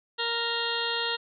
harmonic tone with a mistuned harmonic, 466.2 Hz, A#4, in tune, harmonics 1 / 2 / 3 / 4 / 6 / 7 / 8 / 9, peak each -35 / -35 / -35 / -35 / -35 / -35 / -35 / -35 dBFS, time 0.18-1.17 s, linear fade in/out 20 ms, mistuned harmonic 8, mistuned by -21 cents, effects none

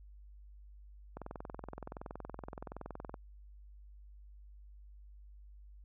click train, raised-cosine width 1 ms, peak -29 dBFS, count 43, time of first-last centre 1.17-3.142 s, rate 21.3 Hz, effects added 50 Hz sine -52 dBFS peak until 5.84 s

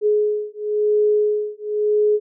sine beating tone pair, 420.4 / 421.36 Hz, G#4 / G#4, +21 / +25 cents, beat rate 0.96 Hz, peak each -19 dBFS, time 0.01-2.2 s, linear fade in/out 50 ms, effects none

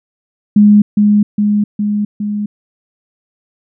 sine tone with echo, 207.7 Hz, G#3, in tune, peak -3 dBFS, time 0.56-0.82 s, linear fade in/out 5 ms, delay 410 ms, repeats 4, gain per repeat -3 dB, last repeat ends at 2.46 s, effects none

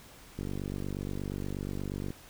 click train, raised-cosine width 3 ms, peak -23 dBFS, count 84, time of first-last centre 0.39-2.105 s, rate 48.4 Hz, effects pink hiss -53 dBFS RMS until 2.29 s

